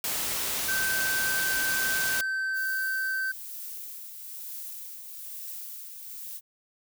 white noise, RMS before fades -30 dBFS, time 0.04-2.21 s, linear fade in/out 2 ms
triangle tone, 1547 Hz, G6, 23 cents flat, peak -25 dBFS, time 0.68-3.32 s, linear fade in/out 10 ms
violet noise with tremolo, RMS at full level -38 dBFS, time 2.53-6.41 s, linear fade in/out 50 ms, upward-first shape triangle, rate 1.1 Hz, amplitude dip 45%
effects none

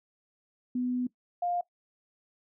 sine tone pair in turn, 249 / 704.3 Hz, B3 / F5, +14 / +14 cents, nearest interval octave + tritone, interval 1800 cents, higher second, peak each -27 dBFS, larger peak neither, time 0.75-1.07 / 1.42-1.61 s, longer first, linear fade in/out 5 ms, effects noise-tail reverb RT60 0.1 s tail -19 dB re dry

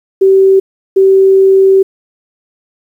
sine tone bursts at uneven times, 385.3 Hz, G4, 30 cents flat, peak -3 dBFS, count 2, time 0.21-0.6 / 0.96-1.83 s, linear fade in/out 10 ms, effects 7-bit

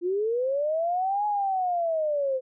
sine linear two-way sweep, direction up then down, 340 to 842 to 509 Hz, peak -23 dBFS, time 0.01-2.41 s, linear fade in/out 50 ms, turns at 1.26 s, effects none

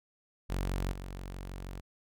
sawtooth tone with level steps, 46.27 Hz, F#1, 1 cent sharp, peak -27 / -36 dBFS, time 0.49-1.81 s, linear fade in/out 20 ms, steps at 0.92 s, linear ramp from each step 10 ms, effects none

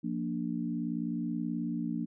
sine chord, Bb major, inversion second, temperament equal, 174.61 / 233.1 / 293.7 Hz, F3 / Bb3 / D4, 0 / 0 / 0 cents, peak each -36 / -34 / -36 dBFS, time 0.03-2.06 s, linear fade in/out 20 ms, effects none

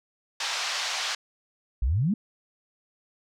white band-pass noise, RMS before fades -30 dBFS, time 0.4-1.15 s, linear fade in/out 5 ms, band 670 to 5700 Hz, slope 24 dB/octave
sine exponential sweep, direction up, 51.91 to 231.2 Hz, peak -21 dBFS, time 1.82-2.14 s, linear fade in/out 5 ms
effects none

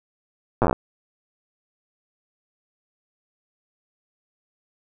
slowing click train, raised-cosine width 1 ms, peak -5 dBFS, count 10, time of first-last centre 0.62-0.729 s, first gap 8 ms, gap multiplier 1.1, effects none

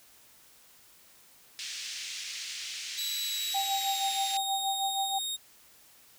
white band-pass noise, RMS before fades -39 dBFS, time 1.59-4.37 s, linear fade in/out 0 ms, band 2100 to 6400 Hz, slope 24 dB/octave
sawtooth tone with pitch glide, 3930 to 3720 Hz, B7 to A#7, -9 to -4 cents, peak -29 dBFS, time 2.97-5.37 s, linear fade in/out 20 ms, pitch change -95 cents, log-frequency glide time 3.24-4.14 s
sine tone with tremolo, 784 Hz, G5, in tune, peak -27 dBFS, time 3.54-5.19 s, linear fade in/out 10 ms, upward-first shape sine, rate 6.3 Hz, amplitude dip 70%
effects white hiss -58 dBFS RMS until 6.18 s

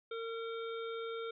harmonic tone, 456.2 Hz, A#4, 37 cents flat, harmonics 1 / 3 / 5 / 7 / 8, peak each -39 / -45 / -53 / -56 / -52 dBFS, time 0.11-1.31 s, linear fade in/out 5 ms, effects none

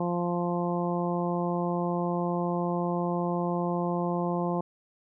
harmonic tone, 174.61 Hz, F3, in tune, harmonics 1 / 2 / 3 / 4 / 5 / 6, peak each -29 / -32 / -34 / -35 / -36 / -37 dBFS, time 0-4.61 s, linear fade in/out 5 ms, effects none

